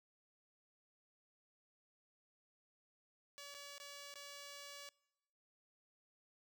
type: tone with dropouts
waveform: 5% pulse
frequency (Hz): 570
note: C#5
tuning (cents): +48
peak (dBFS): -39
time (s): 3.38-4.89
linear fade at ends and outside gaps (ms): 0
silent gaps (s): 3.543-3.548 / 3.781-3.8 / 4.14-4.156
effects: noise-tail reverb RT60 1.0 s tail -25 dB re dry